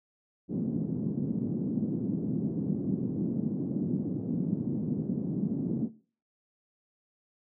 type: band-pass noise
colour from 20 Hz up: white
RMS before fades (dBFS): -31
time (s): 0.48-5.9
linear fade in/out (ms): 50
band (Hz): 150 to 260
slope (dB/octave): 24
effects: noise-tail reverb RT60 0.4 s tail -18 dB re dry